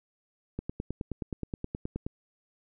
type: click train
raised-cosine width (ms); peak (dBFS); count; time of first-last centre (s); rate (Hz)
3; -20; 15; 0.59-2.065; 9.49
effects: none